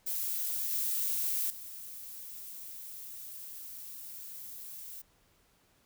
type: noise with level steps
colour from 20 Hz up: violet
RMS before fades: -34 / -32 / -45 dBFS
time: 0.06-5.02 s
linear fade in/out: 10 ms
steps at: 0.72 / 1.5 s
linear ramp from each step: 2 ms
effects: pink hiss -68 dBFS RMS until 5.85 s